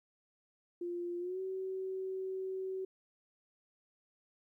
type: tone with pitch glide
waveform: sine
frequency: 349.2 to 378.6 Hz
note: F4 to F#4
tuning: 0 to +40 cents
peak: -36 dBFS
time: 0.81-2.85 s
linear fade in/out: 5 ms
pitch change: +140 cents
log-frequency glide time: 1.19-1.4 s
effects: 13-bit